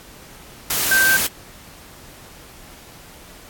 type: tone in noise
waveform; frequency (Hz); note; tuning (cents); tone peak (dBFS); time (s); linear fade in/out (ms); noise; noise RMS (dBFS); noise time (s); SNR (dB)
sine; 1561; G6; -8; -13; 0.91-1.17; 5; white; -20; 0.7-1.27; +4
effects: pink hiss -43 dBFS RMS until 3.49 s + AAC 64 kbps